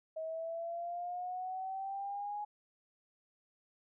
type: exponential sweep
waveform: sine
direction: up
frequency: 635 to 836 Hz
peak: -37 dBFS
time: 0.16-2.45 s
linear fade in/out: 10 ms
effects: none